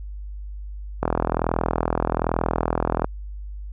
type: click train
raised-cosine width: 1 ms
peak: -6 dBFS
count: 84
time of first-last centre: 1.03-3.045 s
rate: 41.2 Hz
effects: added 50 Hz sine -31 dBFS peak until 3.72 s